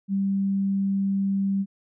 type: tone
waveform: sine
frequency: 196 Hz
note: G3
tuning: in tune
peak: -21 dBFS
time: 0.08-1.66 s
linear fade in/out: 50 ms
effects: none